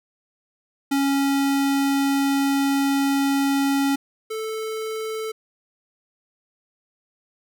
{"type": "tone pair in turn", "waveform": "square", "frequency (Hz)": [276.8, 439.4], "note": ["C#4", "A4"], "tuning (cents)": [-2, -2], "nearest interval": "minor sixth", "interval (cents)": 800, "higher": "second", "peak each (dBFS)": [-19, -27], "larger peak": "first", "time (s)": [[0.91, 3.96], [4.3, 5.32]], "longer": "first", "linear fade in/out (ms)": 10, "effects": []}